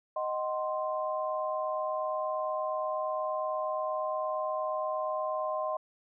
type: chord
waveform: sine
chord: C diminished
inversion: first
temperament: equal with one note detuned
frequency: 622.3 / 750.8 / 1046.5 Hz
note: Eb5 / Gb5 / C6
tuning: 0 / +25 / 0 cents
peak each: -32 / -38 / -34 dBFS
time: 0.16-5.77 s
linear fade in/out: 5 ms
effects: none